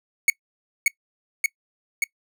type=tone with echo; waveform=45% pulse; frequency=2217 Hz; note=C#7; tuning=in tune; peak=-13 dBFS; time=0.28-0.3 s; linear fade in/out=2 ms; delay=580 ms; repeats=3; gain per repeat=-2 dB; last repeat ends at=2.04 s; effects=noise-tail reverb RT60 0.1 s tail -24 dB re dry